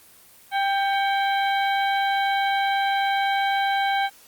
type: harmonic tone with a mistuned harmonic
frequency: 789 Hz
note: G5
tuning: 11 cents sharp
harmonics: 1 / 2 / 3 / 4 / 5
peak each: -21 / -27 / -31 / -33 / -35 dBFS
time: 0.51-4.1 s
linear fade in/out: 50 ms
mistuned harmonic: 3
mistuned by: -88 cents
effects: white hiss -51 dBFS RMS until 4.27 s + Opus 24 kbps

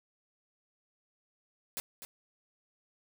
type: noise with echo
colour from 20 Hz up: white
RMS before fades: -37 dBFS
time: 1.77-1.8 s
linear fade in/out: 0 ms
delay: 250 ms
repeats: 1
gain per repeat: -9 dB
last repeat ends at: 2.05 s
effects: none

